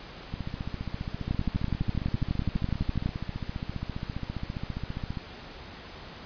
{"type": "two click trains", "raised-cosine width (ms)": 5, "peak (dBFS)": [-14, -20], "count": [22, 73], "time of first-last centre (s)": [[1.31, 3.06], [0.34, 5.172]], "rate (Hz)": [12, 14.9], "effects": ["pink hiss -44 dBFS RMS until 6.25 s", "resampled to 11025 Hz"]}